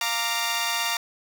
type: chord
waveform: 10% pulse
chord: Bb major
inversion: second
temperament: equal with one note detuned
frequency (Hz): 698.5 / 925.9 / 1174.7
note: F5 / Bb5 / D6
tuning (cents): 0 / -12 / 0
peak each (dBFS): -22 / -18 / -21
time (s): 0.01-0.97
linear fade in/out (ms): 2
effects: none